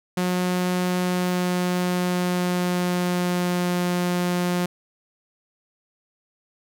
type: tone with pitch glide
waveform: sawtooth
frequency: 180.7 to 177.6 Hz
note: F#3 to F3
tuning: -41 to +29 cents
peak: -17 dBFS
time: 0.17-4.66 s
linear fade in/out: 5 ms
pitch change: -30 cents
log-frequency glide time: 0.89-3.8 s
effects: none